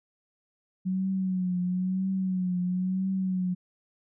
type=tone with vibrato; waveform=sine; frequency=185 Hz; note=F#3; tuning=in tune; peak=-25 dBFS; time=0.85-3.55 s; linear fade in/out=20 ms; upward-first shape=triangle; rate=1 Hz; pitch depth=63 cents each way; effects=none